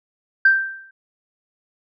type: tone with exponential decay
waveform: sine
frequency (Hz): 1568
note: G6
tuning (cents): 0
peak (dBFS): -7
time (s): 0.45-0.91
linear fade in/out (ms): 5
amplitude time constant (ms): 100
effects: tanh soft clip ceiling -3 dBFS